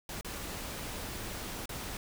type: noise with dropouts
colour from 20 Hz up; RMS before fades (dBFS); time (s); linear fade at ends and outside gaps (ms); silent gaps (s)
pink; -40; 0.09-1.97; 2; 0.211-0.246 / 1.657-1.692
effects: none